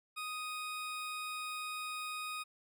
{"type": "tone", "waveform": "20% pulse", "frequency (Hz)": 1246, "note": "D#6", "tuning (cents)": 2, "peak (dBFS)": -34, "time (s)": [0.16, 2.44], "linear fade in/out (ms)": 20, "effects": []}